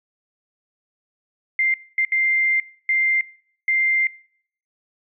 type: tone bursts at uneven times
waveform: sine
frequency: 2095 Hz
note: C7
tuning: 2 cents sharp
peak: -16 dBFS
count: 5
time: 1.59-1.74 / 1.98-2.05 / 2.12-2.6 / 2.89-3.21 / 3.68-4.07 s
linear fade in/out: 2 ms
effects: noise-tail reverb RT60 0.6 s tail -22 dB re dry